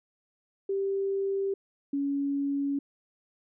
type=tone pair in turn; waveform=sine; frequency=392 / 280.6 Hz; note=G4 / C#4; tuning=0 / +21 cents; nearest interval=tritone; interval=579 cents; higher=first; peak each=-26 dBFS; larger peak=neither; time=0.69-1.54 / 1.93-2.79 s; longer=second; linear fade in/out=5 ms; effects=none